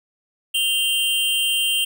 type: tone pair together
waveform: square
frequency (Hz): 2794 / 3136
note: F7 / G7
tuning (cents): 0 / 0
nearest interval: major second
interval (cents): 200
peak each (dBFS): -22 / -21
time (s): 0.54-1.85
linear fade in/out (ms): 10
effects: none